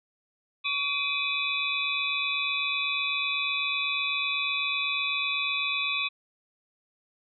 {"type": "tone cluster", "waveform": "sine", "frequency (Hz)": [1126, 2370, 2518, 3492, 3864], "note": ["C#6", "D7", "D#7", "A7", "B7"], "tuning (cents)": [27, 15, 20, -14, -39], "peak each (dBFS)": [-36, -34, -29, -32, -35], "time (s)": [0.64, 6.09], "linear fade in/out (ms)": 20, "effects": []}